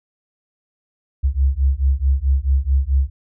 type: beating tone pair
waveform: sine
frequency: 65.6 / 70.2 Hz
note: C2 / C#2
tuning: +5 / +22 cents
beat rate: 4.6 Hz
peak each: -17 dBFS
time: 1.23-3.1 s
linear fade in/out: 20 ms
effects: none